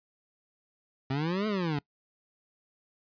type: exponential two-way sweep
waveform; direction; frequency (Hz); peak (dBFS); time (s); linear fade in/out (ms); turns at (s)
25% pulse; up then down; 129.8 to 220 to 139.3; -24; 1.1-1.79; 5; 1.47
effects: noise-tail reverb RT60 0.1 s tail -24 dB re dry + resampled to 11025 Hz